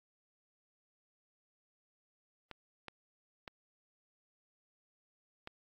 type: clicks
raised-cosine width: 0.3 ms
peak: -28 dBFS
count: 4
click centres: 2.513 / 2.883 / 3.478 / 5.474 s
effects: AAC 48 kbps